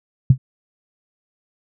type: tone with exponential decay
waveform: sine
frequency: 130 Hz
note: C3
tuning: 11 cents flat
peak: -3 dBFS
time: 0.3-0.38 s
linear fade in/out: 5 ms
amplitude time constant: 17 ms
effects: none